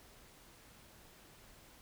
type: silence
effects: pink hiss -60 dBFS RMS until 1.81 s